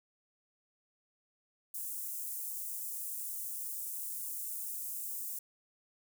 white high-pass noise, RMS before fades -40 dBFS, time 1.74-5.39 s, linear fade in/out 5 ms, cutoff 8100 Hz, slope 24 dB/octave, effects none

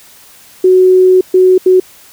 sine tone bursts at uneven times, 370.4 Hz, F#4, 2 cents sharp, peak -3 dBFS, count 3, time 0.64-1.21 / 1.34-1.58 / 1.66-1.8 s, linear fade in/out 5 ms, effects white hiss -40 dBFS RMS until 2.12 s

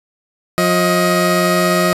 20% pulse tone pair together, 177.7 / 629.4 Hz, F3 / D#5, +30 / +20 cents, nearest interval octave + minor seventh, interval 2190 cents, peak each -10 dBFS, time 0.58-1.93 s, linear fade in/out 0 ms, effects resampled to 32000 Hz + 7-bit

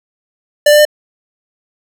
square tone with pitch steps, 590 / 595.1 / 600.3 Hz, D5 / D5 / D5, +8 / +23 / +38 cents, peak -5 dBFS, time 0.66-0.852 s, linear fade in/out 5 ms, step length 64 ms, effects none

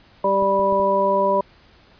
harmonic tone, 196.2 Hz, G3, 2 cents sharp, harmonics 1 / 2 / 3 / 5, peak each -28 / -24 / -19 / -19 dBFS, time 0.24-1.41 s, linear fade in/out 5 ms
clicks, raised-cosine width 3 ms, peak -24 dBFS, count 4, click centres 0.424 / 0.595 / 0.725 / 0.799 s
effects pink hiss -52 dBFS RMS until 1.99 s + resampled to 11025 Hz

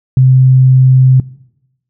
sine tone, 130 Hz, C3, 11 cents flat, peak -3 dBFS, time 0.17-1.2 s, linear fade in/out 2 ms, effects noise-tail reverb RT60 0.9 s tail -21 dB re dry

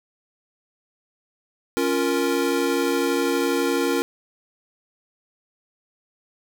square chord, Bb minor, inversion first, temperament equal, 277.2 / 349.2 / 466.2 Hz, Db4 / F4 / Bb4, 0 / 0 / 0 cents, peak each -25 dBFS, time 1.77-4.02 s, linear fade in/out 0 ms, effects none

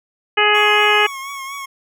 harmonic tone, 418.9 Hz, G#4, 15 cents sharp, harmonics 1 / 2 / 3 / 4 / 5 / 6 / 7, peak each -19 / -19 / -19 / -19 / -19 / -19 / -19 dBFS, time 0.37-1.07 s, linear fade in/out 10 ms
25% pulse tone with vibrato, 1098 Hz, C#6, 17 cents flat, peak -23 dBFS, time 0.54-1.66 s, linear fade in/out 10 ms, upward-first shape triangle, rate 4.2 Hz, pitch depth 51 cents each way
effects none

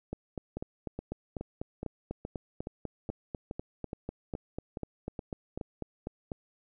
two click trains, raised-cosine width 2 ms, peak -22 / -23 dBFS, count 26 / 13, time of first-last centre 0.13-6.318 / 0.57-5.612 s, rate 4.04 / 2.38 Hz, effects none

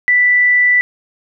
sine tone, 1975.5 Hz, B6, in tune, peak -8 dBFS, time 0.08-0.81 s, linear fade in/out 0 ms, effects none

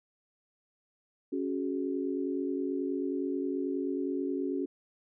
sine chord, C# suspended fourth, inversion none, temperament equal with one note detuned, 277.2 / 370 / 419.4 Hz, C#4 / F#4 / G#4, 0 / 0 / +17 cents, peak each -32 / -34 / -38 dBFS, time 1.32-4.66 s, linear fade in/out 10 ms, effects none

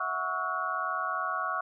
sine tone cluster, 650 / 733 / 1120 / 1305 / 1444 Hz, E5 / F#5 / C#6 / E6 / F#6, -24 / -16 / +18 / -18 / -43 cents, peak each -40 / -38 / -32 / -35 / -35 dBFS, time 0-1.61 s, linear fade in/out 5 ms, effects none

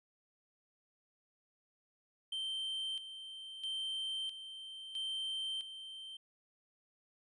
triangle tone with tremolo, 3123 Hz, G7, 7 cents flat, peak -35 dBFS, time 2.32-6.17 s, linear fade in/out 5 ms, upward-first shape square, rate 0.76 Hz, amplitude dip 65%, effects resampled to 24000 Hz

